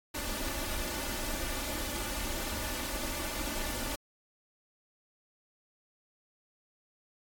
pink noise with comb filter, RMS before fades -35 dBFS, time 0.14-3.96 s, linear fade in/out 10 ms, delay 3.4 ms, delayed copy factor +0.85, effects AAC 64 kbps

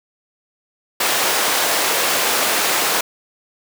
pink high-pass noise, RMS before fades -18 dBFS, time 1-3.01 s, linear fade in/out 5 ms, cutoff 520 Hz, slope 12 dB/octave, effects none

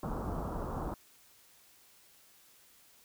pink low-pass noise, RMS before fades -37 dBFS, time 0.03-0.94 s, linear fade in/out 2 ms, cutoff 1300 Hz, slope 48 dB/octave, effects white hiss -62 dBFS RMS until 3.04 s

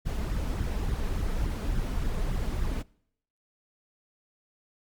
brown noise with flanger, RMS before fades -29 dBFS, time 0.05-2.83 s, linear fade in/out 20 ms, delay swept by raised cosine 0.56 to 4.76 ms, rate 3.5 Hz, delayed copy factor +0.6, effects noise-tail reverb RT60 0.7 s tail -24 dB re dry + Opus 48 kbps

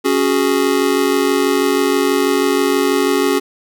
square chord, C# suspended fourth, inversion none, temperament just, 277.2 / 369.6 / 415.8 Hz, C#4 / F#4 / G#4, 0 / -2 / +2 cents, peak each -18 dBFS, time 0.04-3.4 s, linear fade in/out 20 ms, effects none

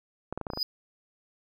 clicks, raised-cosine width 1 ms, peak -19 dBFS, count 7, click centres 0.326 / 0.376 / 0.413 / 0.468 / 0.502 / 0.535 / 0.574 s
triangle tone with exponential growth, 4978 Hz, D#8, in tune, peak -21 dBFS, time 0.5-0.63 s, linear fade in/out 2 ms, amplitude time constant 28 ms
effects none

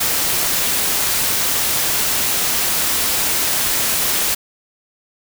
white noise, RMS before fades -18 dBFS, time 0-4.35 s, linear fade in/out 10 ms, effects none

